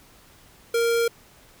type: tone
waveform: square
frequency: 465.5 Hz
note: A#4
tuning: 2 cents flat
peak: -20 dBFS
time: 0.74-1.08 s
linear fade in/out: 5 ms
effects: pink hiss -53 dBFS RMS until 1.6 s